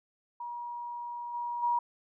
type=tone with level steps; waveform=sine; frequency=956 Hz; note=A#5; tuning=43 cents sharp; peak=-36 / -32 / -25 dBFS; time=0.4-1.79 s; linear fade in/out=5 ms; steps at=1.33 / 1.62 s; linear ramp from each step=20 ms; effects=none